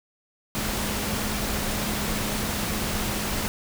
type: tone in noise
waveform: sine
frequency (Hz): 210.4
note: G#3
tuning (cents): +23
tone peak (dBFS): -33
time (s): 0.55-3.48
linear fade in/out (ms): 0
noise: pink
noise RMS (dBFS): -28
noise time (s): 0.55-3.48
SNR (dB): -8
effects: none